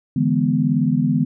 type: chord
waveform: sine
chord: E dominant seventh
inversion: third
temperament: equal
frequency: 146.83 / 164.81 / 207.7 / 246.9 Hz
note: D3 / E3 / G#3 / B3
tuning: 0 / 0 / 0 / 0 cents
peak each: -21 / -21 / -22 / -19 dBFS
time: 0.16-1.25 s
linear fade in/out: 5 ms
effects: none